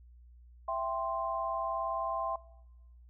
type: chord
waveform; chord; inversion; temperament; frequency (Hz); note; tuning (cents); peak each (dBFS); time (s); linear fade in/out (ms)
sine; C major; first; equal with one note detuned; 664.6 / 784 / 1046.5; E5 / G5 / C6; +14 / 0 / 0; -35 / -38 / -34; 0.68-2.36; 5
effects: noise-tail reverb RT60 1.0 s tail -22 dB re dry + added 60 Hz sine -53 dBFS peak until 3.09 s